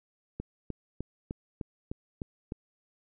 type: click train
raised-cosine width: 3 ms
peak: -22 dBFS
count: 8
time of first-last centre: 0.4-2.521 s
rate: 3.3 Hz
effects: none